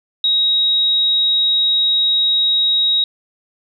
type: tone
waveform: sine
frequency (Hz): 3800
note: A#7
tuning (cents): +33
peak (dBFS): -12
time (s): 0.24-3.04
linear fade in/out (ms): 2
effects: none